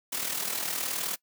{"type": "noise with amplitude modulation", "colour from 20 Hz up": "white", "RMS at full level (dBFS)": -29, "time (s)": [0.12, 1.16], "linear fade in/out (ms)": 10, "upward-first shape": "sine", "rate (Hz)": 39.5, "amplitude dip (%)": 60, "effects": ["noise-tail reverb RT60 0.1 s tail -22 dB re dry", "high-pass 150 Hz 12 dB/octave"]}